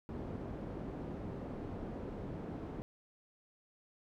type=low-pass noise; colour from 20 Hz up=white; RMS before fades=-43 dBFS; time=0.09-2.82 s; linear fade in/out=0 ms; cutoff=370 Hz; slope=12 dB/octave; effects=none